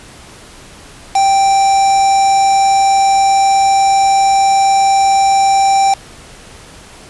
triangle tone with quantisation, 784 Hz, G5, in tune, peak -6 dBFS, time 1.15-5.94 s, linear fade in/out 5 ms, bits 3, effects pink hiss -37 dBFS RMS until 7.09 s + resampled to 24000 Hz

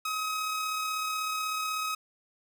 sawtooth tone with amplitude modulation, 1269 Hz, D#6, 34 cents sharp, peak -25 dBFS, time 0.05-1.95 s, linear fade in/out 5 ms, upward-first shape sine, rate 36.2 Hz, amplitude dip 25%, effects none

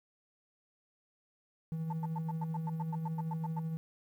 triangle tone with tremolo, 161.4 Hz, E3, 36 cents flat, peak -30 dBFS, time 1.72-3.77 s, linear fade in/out 0 ms, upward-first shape triangle, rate 13 Hz, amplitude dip 40%
sine tone bursts, 880 Hz, A5, in tune, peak -36 dBFS, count 14, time 1.9-3.594 s, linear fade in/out 5 ms, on 30 ms, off 98 ms
effects tanh soft clip ceiling -25 dBFS + 11-bit

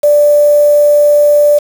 sine tone with quantisation, 587.3 Hz, D5, in tune, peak -4 dBFS, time 0.03-1.59 s, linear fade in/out 10 ms, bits 4, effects none

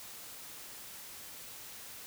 silence, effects white hiss -48 dBFS RMS until 2.06 s

